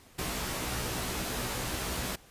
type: noise with comb filter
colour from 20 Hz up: pink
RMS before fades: -34 dBFS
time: 0.18-2.16 s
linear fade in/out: 10 ms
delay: 16 ms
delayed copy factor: +0.9
effects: pink hiss -57 dBFS RMS until 2.3 s + resampled to 32000 Hz